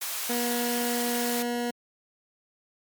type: high-pass noise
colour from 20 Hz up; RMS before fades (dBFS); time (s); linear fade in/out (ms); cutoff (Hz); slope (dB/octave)
white; -32; 0.01-1.43; 10; 670; 12
type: tone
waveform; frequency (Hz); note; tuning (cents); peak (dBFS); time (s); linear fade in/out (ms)
20% pulse; 240; B3; -49; -22; 0.29-1.71; 10
effects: MP3 96 kbps